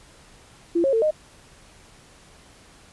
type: tone with pitch steps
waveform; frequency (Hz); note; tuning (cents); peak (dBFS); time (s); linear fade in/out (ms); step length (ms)
sine; 340.2 / 543 / 449.5 / 615; F4 / C#5 / A4 / D#5; -45 / -36 / +37 / -20; -17; 0.75-1.11; 10; 90
effects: pink hiss -51 dBFS RMS until 2.92 s + resampled to 24000 Hz